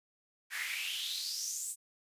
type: noise with high-pass filter sweep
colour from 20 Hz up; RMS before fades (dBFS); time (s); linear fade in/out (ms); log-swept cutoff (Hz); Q
pink; -38; 0.5-1.76; 50; 1700 to 8600; 5.5
effects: resampled to 32000 Hz